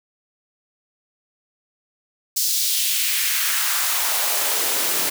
white noise with high-pass filter sweep, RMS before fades -21 dBFS, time 2.36-5.1 s, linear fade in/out 10 ms, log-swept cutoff 5400 to 250 Hz, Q 1.5, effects none

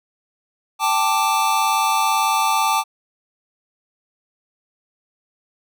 square chord, G suspended second, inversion none, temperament just, 784 / 882 / 1176 Hz, G5 / A5 / D6, 0 / +4 / +2 cents, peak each -24 / -20 / -21 dBFS, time 0.79-2.84 s, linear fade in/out 50 ms, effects none

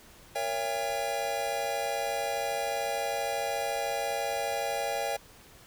square chord, A# diminished seventh, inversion none, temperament just, 466.2 / 559.4 / 671.3 / 805.5 Hz, A#4 / C#5 / E5 / G5, 0 / +16 / +31 / +47 cents, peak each -39 / -35 / -36 / -34 dBFS, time 0.35-5.17 s, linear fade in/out 10 ms, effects pink hiss -54 dBFS RMS until 5.66 s

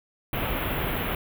pink band-stop noise, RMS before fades -28 dBFS, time 0.33-1.15 s, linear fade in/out 2 ms, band 3300 to 12000 Hz, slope 48 dB/octave, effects none

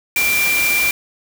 sine tone in noise, 2367 Hz, D7, 13 cents sharp, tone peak -15 dBFS, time 0.16-0.91 s, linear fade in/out 2 ms, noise white, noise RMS -21 dBFS, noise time 0.16-0.91 s, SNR +3 dB, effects none

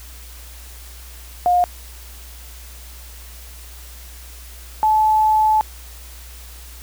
sine tone pair in turn, 713 / 864.6 Hz, F5 / A5, +36 / -31 cents, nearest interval minor third, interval 333 cents, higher second, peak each -12 dBFS, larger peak neither, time 1.46-1.64 / 4.83-5.61 s, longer second, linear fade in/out 0 ms, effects added 60 Hz sine -37 dBFS peak until 6.82 s + white hiss -42 dBFS RMS until 6.82 s

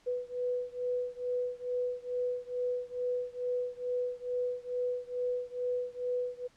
sine beating tone pair, 493.9 / 496.2 Hz, B4 / B4, 0 / +8 cents, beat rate 2.3 Hz, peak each -34 / -35 dBFS, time 0.06-6.48 s, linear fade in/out 20 ms, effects pink hiss -65 dBFS RMS until 6.56 s + low-pass 7000 Hz 12 dB/octave

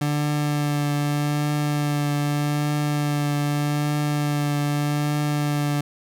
30% pulse tone with vibrato, 146.83 Hz, D3, in tune, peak -18 dBFS, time 0.01-5.81 s, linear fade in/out 5 ms, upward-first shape triangle, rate 0.82 Hz, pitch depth 18 cents each way, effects none

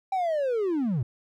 triangle linear sweep, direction down, 784 to 107.5 Hz, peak -21 dBFS, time 0.12-1.03 s, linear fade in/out 5 ms, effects tanh soft clip ceiling -17 dBFS

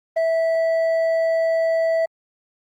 sine tone with hard clipping, 655 Hz, E5, 11 cents flat, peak -18 dBFS, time 0.16-2.06 s, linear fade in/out 10 ms, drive 4 dB, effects Opus 24 kbps

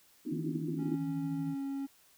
pink band-pass noise, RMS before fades -37 dBFS, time 0.25-0.96 s, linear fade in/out 10 ms, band 230 to 360 Hz, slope 96 dB/octave
sine tone with tremolo, 159.6 Hz, D#3, 44 cents sharp, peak -34 dBFS, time 0.31-1.55 s, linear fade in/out 20 ms, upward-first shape sine, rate 13 Hz, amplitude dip 45%
triangle tone with pitch glide, 276.6 to 275 Hz, C#4 to C#4, -4 to -14 cents, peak -32 dBFS, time 0.78-1.87 s, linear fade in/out 20 ms, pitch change -10 cents, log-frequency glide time 1.34-1.6 s
effects white hiss -64 dBFS RMS until 2.17 s

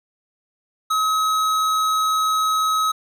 sine tone with tanh clipping, 1277 Hz, D#6, 45 cents sharp, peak -19 dBFS, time 0.9-2.92 s, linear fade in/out 10 ms, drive 17 dB, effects none

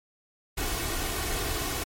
pink noise with comb filter, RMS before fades -30 dBFS, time 0.57-1.84 s, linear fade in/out 10 ms, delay 2.7 ms, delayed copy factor +0.55, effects MP3 64 kbps

